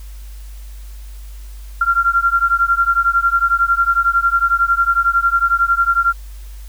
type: beating tone pair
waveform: sine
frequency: 1375 / 1386 Hz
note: F6 / F6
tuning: -27 / -14 cents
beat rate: 11 Hz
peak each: -15 dBFS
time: 1.81-6.13 s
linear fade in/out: 5 ms
effects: added 50 Hz sine -30 dBFS peak until 6.68 s + white hiss -47 dBFS RMS until 6.68 s